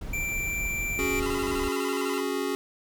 brown noise, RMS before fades -35 dBFS, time 0.01-1.69 s, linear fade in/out 5 ms
square tone, 2349 Hz, D7, in tune, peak -29 dBFS, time 0.13-1.2 s, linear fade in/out 5 ms
square chord, C# suspended fourth, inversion none, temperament equal with one note detuned, 277.2 / 368.9 / 415.3 Hz, C#4 / F#4 / G#4, 0 / -5 / 0 cents, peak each -32 dBFS, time 0.99-2.55 s, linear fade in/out 0 ms
25% pulse tone with vibrato, 1174.7 Hz, D6, in tune, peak -31 dBFS, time 1.22-2.21 s, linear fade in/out 10 ms, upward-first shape square, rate 12 Hz, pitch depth 260 cents each way
effects none

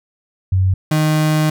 sine / 35% pulse tone pair in turn, 94 / 154.64 Hz, F#2 / D#3, +28 / -10 cents, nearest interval major sixth, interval 862 cents, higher second, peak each -11 dBFS, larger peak neither, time 0.52-0.74 / 0.91-1.5 s, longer second, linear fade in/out 5 ms, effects none

